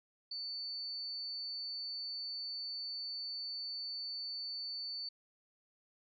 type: tone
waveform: sine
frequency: 4500 Hz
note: C#8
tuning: 25 cents sharp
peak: -39 dBFS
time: 0.31-5.09 s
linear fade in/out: 5 ms
effects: none